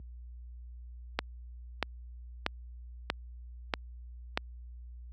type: click train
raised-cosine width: 0.3 ms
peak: -11 dBFS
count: 6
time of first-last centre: 1.19-4.375 s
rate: 1.57 Hz
effects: added 60 Hz sine -28 dBFS peak until 5.12 s + high-pass 150 Hz 12 dB/octave